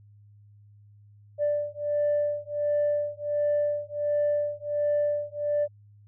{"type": "beating tone pair", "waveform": "sine", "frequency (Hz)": [587.3, 588.7], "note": ["D5", "D5"], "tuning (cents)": [0, 4], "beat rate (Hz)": 1.4, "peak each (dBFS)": [-26, -26], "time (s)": [1.38, 5.68], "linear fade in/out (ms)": 50, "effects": ["tanh soft clip ceiling -18 dBFS", "added 103 Hz sine -51 dBFS peak until 6.07 s"]}